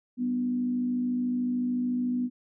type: tone with frequency modulation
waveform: sine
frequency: 246.9 Hz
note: B3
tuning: in tune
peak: -25 dBFS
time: 0.17-2.3 s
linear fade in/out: 50 ms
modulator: 53.7 Hz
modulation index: 0.35
effects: none